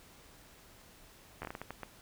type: slowing click train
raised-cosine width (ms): 0.5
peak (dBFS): -25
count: 9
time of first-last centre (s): 1.42-1.833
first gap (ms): 12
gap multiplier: 1.4
effects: pink hiss -58 dBFS RMS until 2.01 s